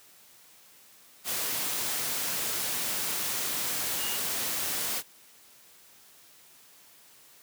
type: tone in noise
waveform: sine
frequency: 2853 Hz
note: F7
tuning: 36 cents sharp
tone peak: -37 dBFS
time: 3.97-4.19 s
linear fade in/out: 50 ms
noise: white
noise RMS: -31 dBFS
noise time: 1.24-5.03 s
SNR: -9 dB
effects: white hiss -56 dBFS RMS until 7.42 s + high-pass 100 Hz 12 dB/octave